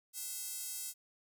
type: tone with high-pass filter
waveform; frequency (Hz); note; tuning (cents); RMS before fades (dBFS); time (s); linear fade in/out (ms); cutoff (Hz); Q
square; 293.4; D4; -2; -42; 0.13-0.94; 50; 8100; 1.1
effects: none